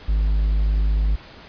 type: tone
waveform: triangle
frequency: 51.91 Hz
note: G#1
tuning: in tune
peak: -14 dBFS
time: 0.08-1.16 s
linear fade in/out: 10 ms
effects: pink hiss -43 dBFS RMS until 1.48 s + resampled to 11025 Hz